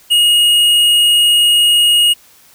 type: tone with hard clipping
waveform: sine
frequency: 2873 Hz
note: F7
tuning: 48 cents sharp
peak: -9 dBFS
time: 0.1-2.14 s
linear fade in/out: 20 ms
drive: 9 dB
effects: white hiss -46 dBFS RMS until 2.54 s